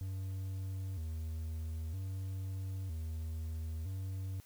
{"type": "tone with vibrato", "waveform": "triangle", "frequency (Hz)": 87.2, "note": "F2", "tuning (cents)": -2, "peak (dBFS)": -35, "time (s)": [0.01, 4.4], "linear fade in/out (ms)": 0, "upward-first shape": "square", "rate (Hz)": 0.52, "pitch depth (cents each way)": 150, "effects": ["white hiss -63 dBFS RMS until 4.45 s"]}